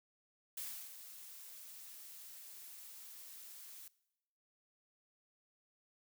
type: noise with ADSR envelope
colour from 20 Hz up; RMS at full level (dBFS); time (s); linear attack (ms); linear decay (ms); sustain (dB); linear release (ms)
blue; -43; 0.57-3.88; 5; 320; -10; 3
effects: noise-tail reverb RT60 0.9 s tail -21 dB re dry